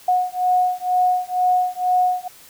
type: beating tone pair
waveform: sine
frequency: 728 / 730.1 Hz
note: F#5 / F#5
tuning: -28 / -23 cents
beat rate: 2.1 Hz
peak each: -19 dBFS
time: 0.08-2.28 s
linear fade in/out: 5 ms
effects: white hiss -46 dBFS RMS until 2.49 s